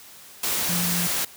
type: tone in noise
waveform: sine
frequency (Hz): 174.61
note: F3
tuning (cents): 0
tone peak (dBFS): -26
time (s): 0.69-1.07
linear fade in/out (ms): 5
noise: white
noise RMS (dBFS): -25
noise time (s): 0.43-1.25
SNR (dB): -4
effects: white hiss -46 dBFS RMS until 1.36 s + high-pass 60 Hz 12 dB/octave